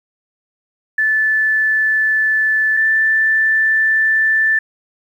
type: tone pair in turn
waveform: sine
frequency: 1747 / 1764.2 Hz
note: A6 / A6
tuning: -13 / +4 cents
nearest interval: unison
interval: 17 cents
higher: second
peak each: -12 / -11 dBFS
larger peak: second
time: 0.98-2.77 / 2.77-4.59 s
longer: second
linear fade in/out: 5 ms
effects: 8-bit